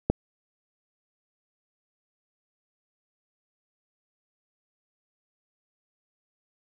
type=click; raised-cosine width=2 ms; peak=-7 dBFS; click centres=0.1 s; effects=none